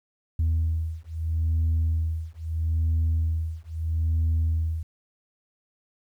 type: beating tone pair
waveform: sine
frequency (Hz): 80.4 / 81.17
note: E2 / E2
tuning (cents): -43 / -26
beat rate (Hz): 0.77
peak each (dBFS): -24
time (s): 0.39-4.83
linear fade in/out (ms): 5
effects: tanh soft clip ceiling -18 dBFS + 10-bit